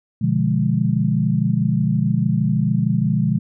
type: chord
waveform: sine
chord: B diminished seventh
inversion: none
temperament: equal with one note detuned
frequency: 123.47 / 148.28 / 174.61 / 207.7 Hz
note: B2 / D3 / F3 / Ab3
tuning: 0 / +17 / 0 / 0 cents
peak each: -21 dBFS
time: 0.21-3.39 s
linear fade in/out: 10 ms
effects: none